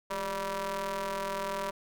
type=ring-modulated tone; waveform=sawtooth; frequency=190.6 Hz; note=G3; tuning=48 cents flat; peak=-25 dBFS; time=0.1-1.71 s; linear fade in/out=10 ms; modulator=783 Hz; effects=none